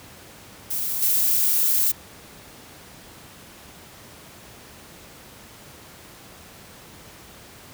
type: noise with level steps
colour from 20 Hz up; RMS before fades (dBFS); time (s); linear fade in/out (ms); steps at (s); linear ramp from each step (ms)
violet; -26 / -20; 0.7-1.92; 10; 1.02; 5
effects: pink hiss -45 dBFS RMS until 7.73 s + high-pass 60 Hz 12 dB/octave